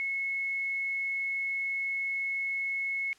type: tone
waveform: sine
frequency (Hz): 2187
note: C#7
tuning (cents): -24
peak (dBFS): -29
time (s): 0-3.13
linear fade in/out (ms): 0
effects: white hiss -61 dBFS RMS until 3.18 s + low-pass 7000 Hz 12 dB/octave